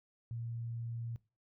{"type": "tone", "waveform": "sine", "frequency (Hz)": 116.54, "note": "A#2", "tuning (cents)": 0, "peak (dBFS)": -38, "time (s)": [0.31, 1.16], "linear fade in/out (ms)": 0, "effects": ["noise-tail reverb RT60 0.3 s tail -20 dB re dry"]}